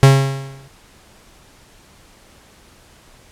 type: tone with exponential decay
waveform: 45% pulse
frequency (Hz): 135.9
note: C#3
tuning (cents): -34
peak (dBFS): -3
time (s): 0.03-0.68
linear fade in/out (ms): 0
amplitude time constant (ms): 140
effects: pink hiss -48 dBFS RMS until 3.31 s + low-pass 11000 Hz 12 dB/octave